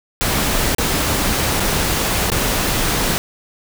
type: noise with dropouts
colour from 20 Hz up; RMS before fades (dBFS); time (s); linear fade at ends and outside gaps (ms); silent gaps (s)
pink; -18; 0.21-3.18; 0; 0.748-0.783 / 1.598-1.603 / 2.301-2.318
effects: none

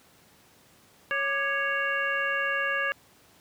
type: harmonic tone with a mistuned harmonic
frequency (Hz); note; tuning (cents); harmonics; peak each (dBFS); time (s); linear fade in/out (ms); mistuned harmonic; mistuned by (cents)
554.4; C#5; 0; 1 / 2 / 3 / 4 / 5; -34 / -33 / -27 / -36 / -34; 1.11-2.92; 0; 2; +120
effects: pink hiss -58 dBFS RMS until 3.4 s + high-pass 100 Hz 12 dB/octave

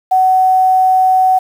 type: tone with quantisation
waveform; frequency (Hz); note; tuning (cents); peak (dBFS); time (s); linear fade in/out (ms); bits
sine; 750; F#5; +23; -7; 0.11-1.39; 10; 6
effects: none

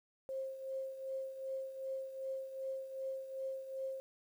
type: tone with tremolo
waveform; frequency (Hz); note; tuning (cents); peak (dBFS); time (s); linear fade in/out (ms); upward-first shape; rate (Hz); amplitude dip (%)
sine; 532; C5; +29; -36; 0.29-4; 0; triangle; 2.6; 70
effects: 11-bit

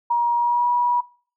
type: tone with pitch glide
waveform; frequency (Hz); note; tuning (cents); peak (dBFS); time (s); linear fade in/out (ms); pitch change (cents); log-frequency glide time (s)
sine; 950 to 968.8; A#5 to B5; +33 to -34; -16; 0.1-1.01; 10; +33; 0.36-0.69
effects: noise-tail reverb RT60 0.4 s tail -21 dB re dry

